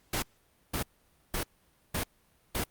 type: noise bursts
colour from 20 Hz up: pink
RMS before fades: -31 dBFS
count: 5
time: 0.13-2.64 s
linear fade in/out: 5 ms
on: 94 ms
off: 510 ms
effects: pink hiss -67 dBFS RMS until 2.7 s + Opus 48 kbps